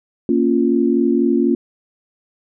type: chord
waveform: sine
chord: Bb minor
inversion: none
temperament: equal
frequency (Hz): 233.1 / 277.2 / 349.2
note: Bb3 / Db4 / F4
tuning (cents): 0 / 0 / 0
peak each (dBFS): -17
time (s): 0.29-1.55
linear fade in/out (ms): 2
effects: none